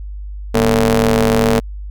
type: ring-modulated tone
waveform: sawtooth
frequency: 107.2 Hz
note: A2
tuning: 45 cents flat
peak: -4 dBFS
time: 0.54-1.6 s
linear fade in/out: 10 ms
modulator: 343 Hz
effects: added 50 Hz sine -25 dBFS peak until 1.9 s